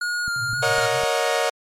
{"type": "tone with vibrato", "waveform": "square", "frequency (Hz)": 1422, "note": "F6", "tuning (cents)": 31, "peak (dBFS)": -23, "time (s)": [0.01, 0.86], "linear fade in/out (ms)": 5, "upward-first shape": "square", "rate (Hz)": 1.9, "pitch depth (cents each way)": 22}
{"type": "click train", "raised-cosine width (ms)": 5, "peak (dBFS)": -24, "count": 4, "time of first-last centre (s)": [0.28, 1.036], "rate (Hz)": 3.97}
{"type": "band-pass noise", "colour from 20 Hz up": "pink", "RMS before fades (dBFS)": -35, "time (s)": [0.36, 1.02], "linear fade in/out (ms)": 0, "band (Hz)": [110, 130], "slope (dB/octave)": 96}
{"type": "chord", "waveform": "sawtooth", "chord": "D# minor seventh", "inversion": "second", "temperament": "equal with one note detuned", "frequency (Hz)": [466.2, 554.4, 622.3, 727.7], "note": ["A#4", "C#5", "D#5", "F#5"], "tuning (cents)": [0, 0, 0, -29], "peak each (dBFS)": -21, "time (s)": [0.62, 1.5], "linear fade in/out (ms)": 10}
{"effects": ["low-pass 10000 Hz 12 dB/octave", "MP3 96 kbps"]}